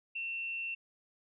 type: tone with frequency modulation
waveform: sine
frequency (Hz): 2700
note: E7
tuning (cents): +41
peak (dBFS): -35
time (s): 0.15-0.75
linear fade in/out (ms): 10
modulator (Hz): 132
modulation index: 0.24
effects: none